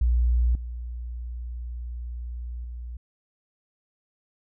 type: tone with level steps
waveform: sine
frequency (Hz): 59.8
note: A#1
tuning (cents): +45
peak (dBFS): -18 / -31 / -33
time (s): 0.01-2.97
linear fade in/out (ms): 5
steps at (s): 0.55 / 2.64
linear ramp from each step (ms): 2
effects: none